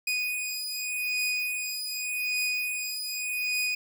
sawtooth beating tone pair, 2481 / 2481.85 Hz, D#7 / D#7, -6 / -5 cents, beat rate 0.85 Hz, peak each -28 dBFS, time 0.07-3.75 s, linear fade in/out 5 ms, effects none

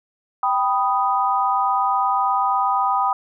sine chord, G augmented, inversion none, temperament equal, 784 / 987.8 / 1244.5 Hz, G5 / B5 / D#6, 0 / 0 / 0 cents, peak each -21 dBFS, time 0.43-3.13 s, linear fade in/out 2 ms, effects none

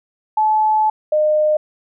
sine tone pair in turn, 863 / 610.2 Hz, A5 / D#5, -34 / -34 cents, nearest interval tritone, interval 600 cents, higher first, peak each -12 dBFS, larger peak neither, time 0.37-0.9 / 1.12-1.57 s, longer first, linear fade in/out 5 ms, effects none

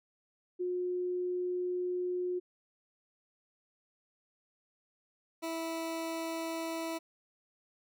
sine / 20% pulse tone pair in turn, 360 / 327.7 Hz, F#4 / E4, -47 / -10 cents, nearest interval major second, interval 163 cents, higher first, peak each -31 / -30 dBFS, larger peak second, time 0.59-2.4 / 5.42-6.99 s, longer first, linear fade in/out 20 ms, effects none

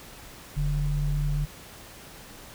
sine tone pair together, 40.86 / 145.6 Hz, E1 / D3, -14 / -15 cents, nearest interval octave + minor seventh, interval 2199 cents, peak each -26 dBFS, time 0.56-1.46 s, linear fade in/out 20 ms, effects pink hiss -46 dBFS RMS until 2.54 s

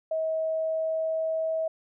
sine tone with pitch glide, 639 to 643.4 Hz, D#5 to E5, +46 to -42 cents, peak -25 dBFS, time 0.11-1.68 s, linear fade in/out 5 ms, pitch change +12 cents, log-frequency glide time 0.36-1.51 s, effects none

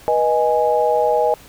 sine chord, G# minor, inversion first, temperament equal with one note detuned, 485.4 / 622.3 / 830.6 Hz, B4 / D#5 / G#5, -30 / 0 / 0 cents, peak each -18 dBFS, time 0.08-1.34 s, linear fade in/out 0 ms, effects pink hiss -44 dBFS RMS until 1.48 s

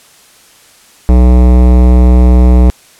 sine tone with hard clipping, 61.74 Hz, B1, in tune, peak -4 dBFS, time 1.09-2.7 s, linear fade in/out 0 ms, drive 18 dB, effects white hiss -42 dBFS RMS until 2.99 s + low-pass 11000 Hz 12 dB/octave

